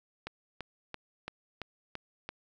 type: click train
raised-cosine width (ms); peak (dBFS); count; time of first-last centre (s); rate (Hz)
0.3; -22; 7; 0.27-2.29; 2.97
effects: none